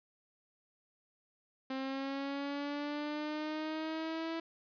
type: linear sweep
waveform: sawtooth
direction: up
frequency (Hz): 263.7 to 329.6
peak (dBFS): -32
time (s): 1.7-4.4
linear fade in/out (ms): 5
effects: resampled to 11025 Hz + 11-bit